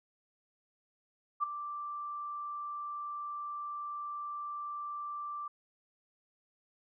sine tone with ADSR envelope, 1174.7 Hz, D6, in tune, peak -25 dBFS, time 1.4-5.48 s, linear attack 33 ms, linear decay 9 ms, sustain -12 dB, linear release 5 ms, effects none

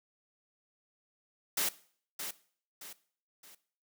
white noise with echo, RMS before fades -31 dBFS, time 1.57-1.69 s, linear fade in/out 5 ms, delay 620 ms, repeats 3, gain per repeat -8 dB, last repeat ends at 3.55 s, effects noise-tail reverb RT60 0.5 s tail -18 dB re dry + high-pass 200 Hz 12 dB/octave

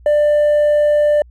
triangle tone with hard clipping, 593 Hz, D5, 17 cents sharp, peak -9 dBFS, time 0.06-1.22 s, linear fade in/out 2 ms, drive 1 dB, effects added 60 Hz sine -40 dBFS peak until 1.3 s

